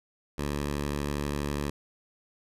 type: tone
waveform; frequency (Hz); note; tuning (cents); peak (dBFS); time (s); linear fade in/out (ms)
10% pulse; 72.3; D2; -27; -21; 0.38-1.7; 5
effects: resampled to 32000 Hz